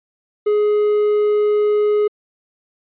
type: tone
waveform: triangle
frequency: 418.7 Hz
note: G#4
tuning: 14 cents sharp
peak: -11 dBFS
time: 0.46-2.08 s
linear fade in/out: 10 ms
effects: resampled to 8000 Hz